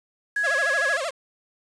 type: tone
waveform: sine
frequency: 1669 Hz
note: G#6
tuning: 8 cents sharp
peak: -21 dBFS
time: 0.36-0.97 s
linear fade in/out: 5 ms
type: tone with vibrato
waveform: sawtooth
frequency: 601 Hz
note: D5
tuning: 40 cents sharp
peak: -22 dBFS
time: 0.43-1.11 s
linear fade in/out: 20 ms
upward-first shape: sine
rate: 13 Hz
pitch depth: 240 cents each way
effects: resampled to 22050 Hz + 7-bit